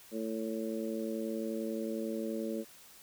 harmonic tone, 111.3 Hz, A2, 20 cents sharp, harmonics 2 / 3 / 4 / 5, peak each -37 / -39 / -40 / -41 dBFS, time 0.11-2.65 s, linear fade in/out 50 ms, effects white hiss -56 dBFS RMS until 3.02 s

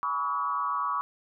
sine tone with frequency modulation, 1132 Hz, C#6, 36 cents sharp, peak -26 dBFS, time 0.03-1.01 s, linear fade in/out 0 ms, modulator 148 Hz, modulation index 0.97, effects none

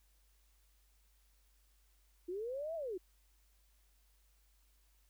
sine linear two-way sweep, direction up then down, 339.1 to 676 to 339.1 Hz, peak -38 dBFS, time 2.28-2.98 s, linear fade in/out 10 ms, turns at 2.75 s, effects added 50 Hz sine -68 dBFS peak until 5.09 s + white hiss -75 dBFS RMS until 5.09 s

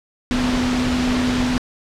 sine tone in noise, 249.7 Hz, B3, 19 cents sharp, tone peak -18 dBFS, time 0.31-1.58 s, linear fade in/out 0 ms, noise pink, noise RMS -23 dBFS, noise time 0.31-1.58 s, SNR +2 dB, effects low-pass 5000 Hz 12 dB/octave

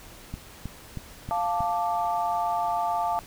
click train, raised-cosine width 5 ms, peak -21 dBFS, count 5, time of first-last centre 0.34-1.606 s, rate 3.16 Hz
sine chord, D minor, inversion first, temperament equal, 698.5 / 880 / 1174.7 Hz, F5 / A5 / D6, 0 / 0 / 0 cents, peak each -27 / -27 / -32 dBFS, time 1.31-3.19 s, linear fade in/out 0 ms
effects pink hiss -47 dBFS RMS until 3.26 s

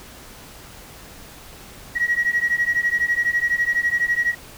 sine beating tone pair, 1902 / 1914 Hz, A#6 / A#6, +34 / +45 cents, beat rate 12 Hz, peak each -20 dBFS, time 1.95-4.35 s, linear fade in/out 20 ms, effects tanh soft clip ceiling -11 dBFS + pink hiss -42 dBFS RMS until 4.57 s

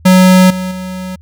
square tone with level steps, 185 Hz, F#3, in tune, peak -4 / -17 / -21 dBFS, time 0.05-1.16 s, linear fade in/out 10 ms, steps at 0.5 / 0.71 s, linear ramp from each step 5 ms, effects added 80 Hz sine -36 dBFS peak until 1.21 s

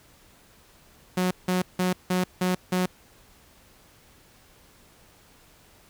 sawtooth tone bursts, 182.7 Hz, F#3, 22 cents flat, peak -18 dBFS, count 6, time 1.17-2.86 s, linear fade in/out 5 ms, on 140 ms, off 170 ms, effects pink hiss -56 dBFS RMS until 5.89 s

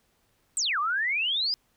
sine exponential two-way sweep, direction down then up, 8440 to 1127 to 5090 Hz, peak -24 dBFS, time 0.57-1.54 s, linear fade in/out 0 ms, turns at 0.79 s, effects pink hiss -69 dBFS RMS until 1.76 s

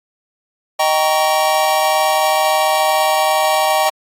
square chord, Eb dominant seventh, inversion none, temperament just, 622.3 / 777.8 / 933.4 / 1120.1 Hz, Eb5 / G5 / Bb5 / Db6, 0 / -14 / +2 / +18 cents, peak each -18 / -17 / -21 / -22 dBFS, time 0.79-3.9 s, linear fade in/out 10 ms, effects AAC 48 kbps

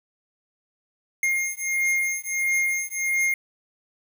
square beating tone pair, 2129 / 2130.5 Hz, C7 / C7, +30 / +31 cents, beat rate 1.5 Hz, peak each -26 / -26 dBFS, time 1.23-3.34 s, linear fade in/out 2 ms, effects 9-bit

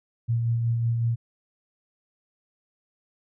sine tone with tremolo, 116.54 Hz, A#2, in tune, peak -20 dBFS, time 0.28-1.16 s, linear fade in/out 20 ms, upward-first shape sine, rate 5.4 Hz, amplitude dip 30%, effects none

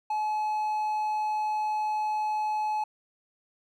triangle tone, 854 Hz, G#5, 48 cents sharp, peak -24 dBFS, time 0.1-2.84 s, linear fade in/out 5 ms, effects none

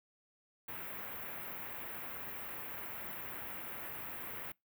white band-stop noise, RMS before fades -44 dBFS, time 0.68-4.52 s, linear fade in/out 5 ms, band 2400 to 15000 Hz, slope 24 dB/octave, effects noise-tail reverb RT60 0.2 s tail -25 dB re dry + high-pass 60 Hz 12 dB/octave

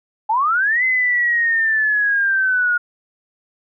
sine linear two-way sweep, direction up then down, 830 to 2055 to 1428 Hz, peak -14 dBFS, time 0.29-2.78 s, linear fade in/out 10 ms, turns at 0.84 s, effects none

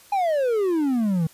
triangle exponential sweep, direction down, 830.6 to 155.56 Hz, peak -17 dBFS, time 0.12-1.27 s, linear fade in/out 5 ms, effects white hiss -51 dBFS RMS until 1.33 s + resampled to 32000 Hz

